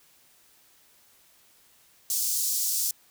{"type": "high-pass noise", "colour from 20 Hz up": "pink", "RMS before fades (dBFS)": -27, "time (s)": [2.1, 2.91], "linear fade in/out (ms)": 2, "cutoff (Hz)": 5500, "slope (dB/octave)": 24, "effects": ["white hiss -60 dBFS RMS until 3.1 s"]}